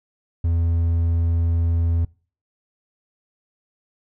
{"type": "tone", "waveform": "triangle", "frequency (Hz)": 83.9, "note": "E2", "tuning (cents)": 31, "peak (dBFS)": -15, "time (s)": [0.44, 2.05], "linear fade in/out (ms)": 5, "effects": ["noise-tail reverb RT60 0.4 s tail -24 dB re dry"]}